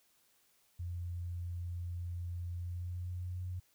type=tone with pitch glide; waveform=sine; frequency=87.31 to 90.55 Hz; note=F2 to F#2; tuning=0 to -37 cents; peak=-37 dBFS; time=0.79-3.6 s; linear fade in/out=10 ms; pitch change=+63 cents; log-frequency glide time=2.55-3.4 s; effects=white hiss -71 dBFS RMS until 3.74 s